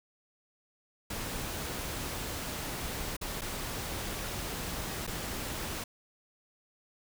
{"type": "noise with dropouts", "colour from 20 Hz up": "pink", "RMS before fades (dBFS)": -37, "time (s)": [1.1, 5.84], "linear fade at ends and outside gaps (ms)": 5, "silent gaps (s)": [[3.167, 3.212], [3.411, 3.417], [5.068, 5.074]], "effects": []}